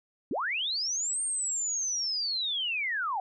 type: linear two-way sweep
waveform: sine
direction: up then down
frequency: 189.4 to 8780 to 723 Hz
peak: -28 dBFS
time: 0.31-3.2 s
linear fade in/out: 2 ms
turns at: 1.22 s
effects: none